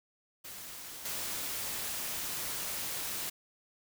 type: noise with level steps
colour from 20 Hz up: white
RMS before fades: -45 / -37 dBFS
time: 0.44-3.3 s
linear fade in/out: 10 ms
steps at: 1.05 s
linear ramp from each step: 5 ms
effects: none